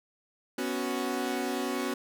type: chord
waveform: sawtooth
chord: B suspended second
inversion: none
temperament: equal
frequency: 246.9 / 277.2 / 370 Hz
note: B3 / C#4 / F#4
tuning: 0 / 0 / 0 cents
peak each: -30 dBFS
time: 0.58-1.94 s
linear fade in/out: 5 ms
effects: none